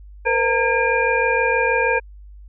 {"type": "tone cluster", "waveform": "sine", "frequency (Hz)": [463.7, 510, 916, 1622, 2400], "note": ["A#4", "C5", "A#5", "G#6", "D7"], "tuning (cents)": [-9, -44, -31, -41, 37], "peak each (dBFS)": -22, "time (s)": [0.25, 2], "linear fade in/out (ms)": 20, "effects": ["added 50 Hz sine -38 dBFS peak until 2.48 s"]}